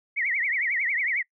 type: tone with vibrato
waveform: sine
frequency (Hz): 2066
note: C7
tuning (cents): -22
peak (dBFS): -23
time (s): 0.16-1.23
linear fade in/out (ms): 20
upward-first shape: triangle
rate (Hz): 11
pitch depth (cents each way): 220
effects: noise-tail reverb RT60 0.1 s tail -24 dB re dry